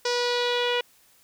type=tone with low-pass filter sweep; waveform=sawtooth; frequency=486.1 Hz; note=B4; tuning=28 cents flat; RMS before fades=-25 dBFS; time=0.05-0.81 s; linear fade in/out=5 ms; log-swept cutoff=5300 to 3000 Hz; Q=3.5; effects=white hiss -59 dBFS RMS until 1.23 s